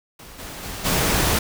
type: noise with level steps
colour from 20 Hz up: pink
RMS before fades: -42 / -35 / -32 / -20 dBFS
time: 0.19-1.39 s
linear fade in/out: 5 ms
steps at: 0.38 / 0.62 / 0.84 s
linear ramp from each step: 20 ms
effects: none